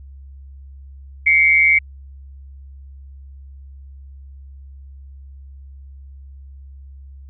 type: tone pair together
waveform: sine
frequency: 2110 / 2270 Hz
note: C7 / C#7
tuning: +14 / +41 cents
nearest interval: minor second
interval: 127 cents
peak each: -13 dBFS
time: 1.26-1.79 s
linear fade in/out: 10 ms
effects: added 68 Hz sine -36 dBFS peak until 7.29 s